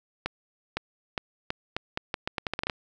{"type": "accelerating click train", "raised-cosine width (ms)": 0.3, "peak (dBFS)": -12, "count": 15, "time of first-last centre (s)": [0.26, 2.698], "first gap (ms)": 510, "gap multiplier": 0.8, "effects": []}